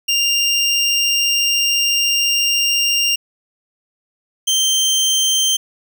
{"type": "tone pair in turn", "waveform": "25% pulse", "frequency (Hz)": [2794, 3136], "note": ["F7", "G7"], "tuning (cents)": [0, 0], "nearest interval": "major second", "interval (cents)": 200, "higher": "second", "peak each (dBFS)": -10, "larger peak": "neither", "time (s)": [[0.08, 3.16], [4.47, 5.57]], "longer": "first", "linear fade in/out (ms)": 10, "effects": []}